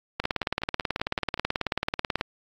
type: two click trains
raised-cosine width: 0.3 ms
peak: -9 / -24 dBFS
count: 38 / 7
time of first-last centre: 0.2-2.211 / 0.24-1.376 s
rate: 18.4 / 5.28 Hz
effects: AAC 64 kbps